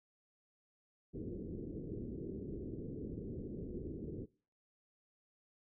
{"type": "low-pass noise", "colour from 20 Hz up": "white", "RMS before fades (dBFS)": -44, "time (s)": [1.13, 4.26], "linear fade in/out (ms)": 20, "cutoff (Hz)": 430, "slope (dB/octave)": 48, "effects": ["noise-tail reverb RT60 0.4 s tail -22 dB re dry"]}